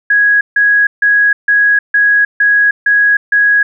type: tone bursts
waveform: sine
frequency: 1661.2 Hz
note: G#6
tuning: in tune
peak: -6 dBFS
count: 8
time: 0.1-3.63 s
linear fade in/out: 5 ms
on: 310 ms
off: 150 ms
effects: none